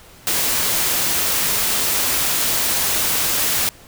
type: noise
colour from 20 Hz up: white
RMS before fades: -19 dBFS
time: 0.27-3.69 s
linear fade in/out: 0 ms
effects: pink hiss -45 dBFS RMS until 3.87 s